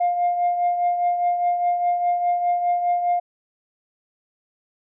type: tone with tremolo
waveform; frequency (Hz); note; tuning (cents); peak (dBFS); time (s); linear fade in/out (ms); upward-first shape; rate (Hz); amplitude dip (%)
sine; 705; F5; +16; -14; 0-3.2; 10; triangle; 4.9; 60
effects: tanh soft clip ceiling -14 dBFS